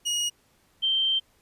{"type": "tone pair in turn", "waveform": ["25% pulse", "sine"], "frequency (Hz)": [2886, 3135], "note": ["F#7", "G7"], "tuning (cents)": [-44, -1], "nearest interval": "minor second", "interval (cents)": 143, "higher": "second", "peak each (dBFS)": -21, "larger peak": "neither", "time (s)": [[0.05, 0.3], [0.82, 1.2]], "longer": "second", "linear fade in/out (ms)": 20, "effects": ["pink hiss -64 dBFS RMS until 1.41 s", "resampled to 32000 Hz"]}